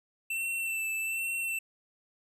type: tone with vibrato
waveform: square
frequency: 2676 Hz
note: E7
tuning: 25 cents sharp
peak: -31 dBFS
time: 0.3-1.59 s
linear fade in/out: 5 ms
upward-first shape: sine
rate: 1.2 Hz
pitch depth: 26 cents each way
effects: none